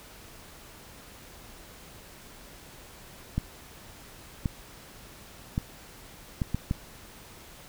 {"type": "clicks", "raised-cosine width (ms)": 5, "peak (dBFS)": -14, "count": 6, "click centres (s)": [3.38, 4.458, 5.579, 6.418, 6.546, 6.711], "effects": ["pink hiss -49 dBFS RMS until 7.68 s"]}